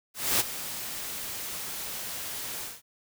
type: noise with ADSR envelope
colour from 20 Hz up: white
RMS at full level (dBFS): -23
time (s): 0.14-2.82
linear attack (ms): 260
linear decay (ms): 23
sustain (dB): -13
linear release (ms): 200
effects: none